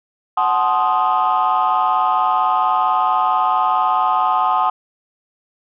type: chord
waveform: sine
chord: F# diminished seventh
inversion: none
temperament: equal with one note detuned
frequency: 740 / 864.4 / 1046.5 / 1244.5 Hz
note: F#5 / A5 / C6 / Eb6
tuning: 0 / -31 / 0 / 0 cents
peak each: -18 dBFS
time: 0.37-4.7 s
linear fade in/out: 5 ms
effects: tanh soft clip ceiling -8 dBFS